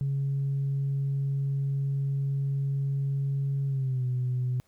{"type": "tone with pitch glide", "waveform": "sine", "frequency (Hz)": [138.1, 125.91], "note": ["C#3", "B2"], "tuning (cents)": [-6, 34], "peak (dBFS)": -24, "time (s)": [0.01, 4.6], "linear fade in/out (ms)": 0, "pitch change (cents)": -160, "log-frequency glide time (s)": [3.67, 4.05], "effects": ["tanh soft clip ceiling -22 dBFS", "pink hiss -68 dBFS RMS until 4.67 s"]}